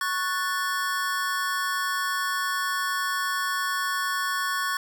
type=chord; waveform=square; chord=F# minor; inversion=second; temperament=equal; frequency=1108.7 / 1480 / 1760 Hz; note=C#6 / F#6 / A6; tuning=0 / 0 / 0 cents; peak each=-29 / -31 / -31 dBFS; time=0.01-4.77 s; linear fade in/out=2 ms; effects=none